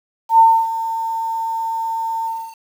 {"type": "tone with ADSR envelope", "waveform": "sine", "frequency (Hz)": 904, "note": "A5", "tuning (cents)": 47, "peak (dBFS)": -5, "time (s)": [0.29, 2.56], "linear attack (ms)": 96, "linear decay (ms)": 280, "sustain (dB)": -14, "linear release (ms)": 300, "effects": ["7-bit"]}